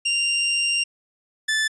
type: tone pair in turn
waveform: sawtooth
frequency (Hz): 2783 / 1749.3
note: F7 / A6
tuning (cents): -7 / -11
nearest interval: minor sixth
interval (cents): 804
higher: first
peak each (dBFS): -16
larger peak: neither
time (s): 0.05-0.84 / 1.48-1.68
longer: first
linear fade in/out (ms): 10
effects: resampled to 22050 Hz